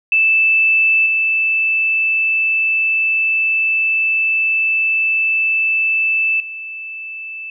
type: tone with level steps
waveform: sine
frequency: 2637 Hz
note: E7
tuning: in tune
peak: -10 / -13 / -26 dBFS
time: 0.12-7.5 s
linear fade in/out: 2 ms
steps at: 1.06 / 6.4 s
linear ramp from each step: 2 ms
effects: none